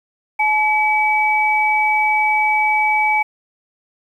sine tone pair together, 855.9 / 2285 Hz, A5 / D7, -48 / -48 cents, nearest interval octave + perfect fourth, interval 1700 cents, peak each -16 dBFS, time 0.39-3.23 s, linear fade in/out 10 ms, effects 8-bit

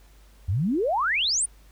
sine exponential sweep, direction up, 80.8 to 9956 Hz, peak -21 dBFS, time 0.48-1.46 s, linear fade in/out 10 ms, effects added 50 Hz sine -50 dBFS peak until 1.71 s + pink hiss -59 dBFS RMS until 1.71 s

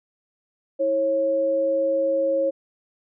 sine tone pair together, 324.8 / 546.2 Hz, E4 / C#5, -26 / -26 cents, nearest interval major sixth, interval 900 cents, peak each -29 / -19 dBFS, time 0.79-2.51 s, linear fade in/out 20 ms, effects none

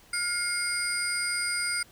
sine tone cluster, 1417 / 2144 / 4899 / 8770 Hz, F6 / C7 / D#8 / C#9, +25 / +42 / -28 / -20 cents, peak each -31 dBFS, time 0.13-1.83 s, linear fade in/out 5 ms, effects tanh soft clip ceiling -21 dBFS + pink hiss -56 dBFS RMS until 1.91 s

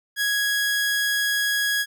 sawtooth tone, 1661.2 Hz, G#6, in tune, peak -17 dBFS, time 0.16-1.86 s, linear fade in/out 50 ms, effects none

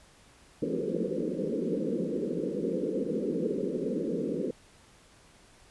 white band-pass noise, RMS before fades -31 dBFS, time 0.62-4.51 s, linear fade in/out 5 ms, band 160 to 520 Hz, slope 96 dB/octave, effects pink hiss -58 dBFS RMS until 5.7 s + resampled to 24000 Hz

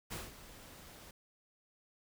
pink noise with ADSR envelope, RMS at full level -41 dBFS, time 0.1-1.11 s, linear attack 22 ms, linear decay 180 ms, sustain -13 dB, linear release 3 ms, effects none

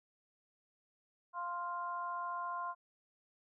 harmonic tone, 349.2 Hz, F4, in tune, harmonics 2 / 3 / 4, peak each -45 / -38 / -47 dBFS, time 1.33-2.75 s, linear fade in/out 50 ms, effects none

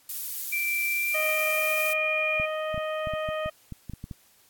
violet noise, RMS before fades -32 dBFS, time 0.09-1.93 s, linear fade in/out 2 ms
sine tone with pitch glide, 2347 to 2428 Hz, D7 to D#7, -2 to -43 cents, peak -25 dBFS, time 0.52-2.46 s, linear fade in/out 10 ms, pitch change +59 cents, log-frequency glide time 0.87-1.84 s
harmonic tone, 622.3 Hz, D#5, in tune, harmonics 1 / 2 / 3 / 4 / 5, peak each -29 / -35 / -39 / -41 / -43 dBFS, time 1.14-3.5 s, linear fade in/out 10 ms
clicks, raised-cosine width 5 ms, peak -24 dBFS, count 12, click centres 2.399 / 2.744 / 2.778 / 3.072 / 3.137 / 3.289 / 3.46 / 3.723 / 3.897 / 3.936 / 4.041 / 4.112 s
effects white hiss -60 dBFS RMS until 4.49 s + AAC 64 kbps

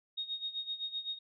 sine tone with tremolo, 3729 Hz, A#7, in tune, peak -33 dBFS, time 0.17-1.19 s, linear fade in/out 10 ms, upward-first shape sine, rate 7.8 Hz, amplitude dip 80%, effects none

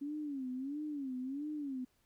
sine tone with vibrato, 277.2 Hz, C#4, in tune, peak -37 dBFS, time 0.01-1.85 s, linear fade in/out 10 ms, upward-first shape sine, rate 1.5 Hz, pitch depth 160 cents each way, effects pink hiss -75 dBFS RMS until 2.05 s

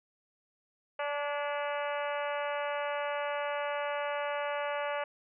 harmonic tone with a mistuned harmonic, 290 Hz, D4, 22 cents flat, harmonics 2 / 3 / 4 / 5 / 6 / 7 / 8 / 9 / 10, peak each -34 / -38 / -40 / -42 / -44 / -45 / -46 / -47 / -48 dBFS, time 0.99-5.04 s, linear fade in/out 5 ms, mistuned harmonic 6, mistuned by -27 cents, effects none

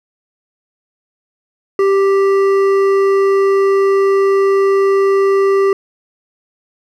triangle tone with hard clipping, 392 Hz, G4, in tune, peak -11 dBFS, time 1.79-5.73 s, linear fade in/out 2 ms, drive 13 dB, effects none

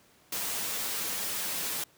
white noise with comb filter, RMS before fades -33 dBFS, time 0.32-1.84 s, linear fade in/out 5 ms, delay 7.8 ms, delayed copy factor -0.6, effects pink hiss -61 dBFS RMS until 1.97 s + high-pass 100 Hz 12 dB/octave

